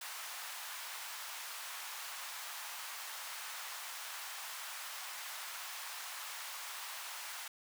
pink high-pass noise, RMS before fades -45 dBFS, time 0.01-7.48 s, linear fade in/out 5 ms, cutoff 860 Hz, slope 24 dB/octave, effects none

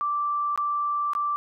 sine tone with dropouts, 1171 Hz, D6, 5 cents flat, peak -23 dBFS, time 0.01-1.36 s, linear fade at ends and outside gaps 0 ms, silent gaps 0.56-0.576 / 1.134-1.151 s, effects none

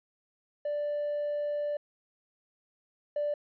triangle tone pair in turn, 587.3 / 587.3 Hz, D5 / D5, 0 / 0 cents, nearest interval unison, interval 0 cents, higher neither, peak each -26 / -24 dBFS, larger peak second, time 0.65-1.77 / 3.16-3.34 s, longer first, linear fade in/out 5 ms, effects tanh soft clip ceiling -25 dBFS + resampled to 11025 Hz

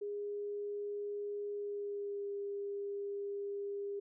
sine tone with pitch glide, 410.1 to 402.8 Hz, G#4 to G4, -22 to +47 cents, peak -37 dBFS, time 0.01-4 s, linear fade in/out 10 ms, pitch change -31 cents, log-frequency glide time 1.53-2.3 s, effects none

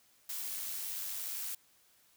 blue noise with amplitude modulation, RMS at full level -38 dBFS, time 0.29-1.55 s, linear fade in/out 5 ms, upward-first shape sine, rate 97.3 Hz, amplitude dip 30%, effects white hiss -67 dBFS RMS until 2.16 s

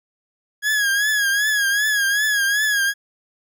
40% pulse tone with vibrato, 1661.2 Hz, G#6, in tune, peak -16 dBFS, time 0.62-2.94 s, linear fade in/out 50 ms, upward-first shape triangle, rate 2.6 Hz, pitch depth 86 cents each way, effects none

